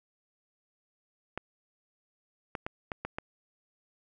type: clicks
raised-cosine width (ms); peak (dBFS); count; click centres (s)
0.5; -19; 6; 1.376 / 2.552 / 2.665 / 2.918 / 3.05 / 3.185
effects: none